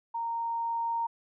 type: tone with level ramp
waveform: sine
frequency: 926 Hz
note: A#5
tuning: 12 cents flat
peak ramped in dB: -30 to -27 dBFS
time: 0.14-1.07 s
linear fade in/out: 10 ms
effects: none